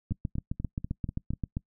two click trains, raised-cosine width 5 ms, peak -18 / -21 dBFS, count 12 / 6, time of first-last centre 0.12-1.569 / 0.11-1.335 s, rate 7.59 / 4.08 Hz, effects noise-tail reverb RT60 0.1 s tail -24 dB re dry

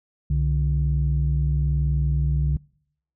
sine tone pair together, 65.1 / 146.14 Hz, C2 / D3, -8 / -8 cents, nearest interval octave + major second, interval 1400 cents, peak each -20 / -21 dBFS, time 0.3-2.57 s, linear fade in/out 5 ms, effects noise-tail reverb RT60 0.7 s tail -26 dB re dry + tanh soft clip ceiling -13 dBFS

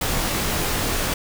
pink noise with comb filter, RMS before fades -23 dBFS, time 0.01-1.14 s, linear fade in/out 5 ms, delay 20 ms, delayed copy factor -0.55, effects none

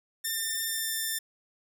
5% pulse tone with pitch glide, 1797 to 1786.7 Hz, A6 to A6, +36 to +26 cents, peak -19 dBFS, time 0.24-1.19 s, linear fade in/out 10 ms, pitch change -10 cents, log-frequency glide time 0.65-0.93 s, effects none

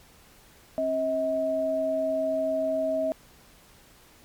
sine tone pair together, 268.7 / 639 Hz, C4 / D#5, +46 / +46 cents, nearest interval octave + minor third, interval 1500 cents, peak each -32 / -24 dBFS, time 0.78-3.12 s, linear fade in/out 0 ms, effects pink hiss -55 dBFS RMS until 4.24 s + MP3 96 kbps

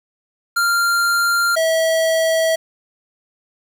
square tone pair in turn, 1391 / 648.7 Hz, F6 / E5, -7 / -28 cents, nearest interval octave + minor second, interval 1321 cents, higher first, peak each -15 dBFS, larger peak neither, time 0.56-1.56 / 1.56-2.56 s, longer neither, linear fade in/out 10 ms, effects 7-bit

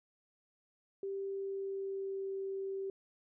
sine tone with pitch glide, 392 to 388.2 Hz, G4 to G4, 0 to -17 cents, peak -36 dBFS, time 1.03-2.9 s, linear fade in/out 2 ms, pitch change -17 cents, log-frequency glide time 1.26-2.33 s, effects none

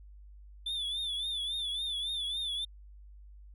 triangle tone with vibrato, 3512 Hz, A7, 4 cents flat, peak -31 dBFS, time 0.66-2.65 s, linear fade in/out 5 ms, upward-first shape triangle, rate 3.6 Hz, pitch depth 100 cents each way, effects added 50 Hz sine -49 dBFS peak until 3.54 s

